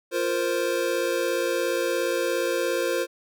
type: chord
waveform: square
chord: F suspended fourth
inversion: none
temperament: equal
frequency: 349.2 / 466.2 / 523.3 Hz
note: F4 / Bb4 / C5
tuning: 0 / 0 / 0 cents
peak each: -29 / -29 / -27 dBFS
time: 0.11-3.07 s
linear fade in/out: 50 ms
effects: none